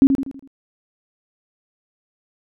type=tone with echo; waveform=sine; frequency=271.6 Hz; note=C#4; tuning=35 cents flat; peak=-6 dBFS; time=0.02-0.07 s; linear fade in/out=0 ms; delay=81 ms; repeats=5; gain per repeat=-7 dB; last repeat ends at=0.475 s; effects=none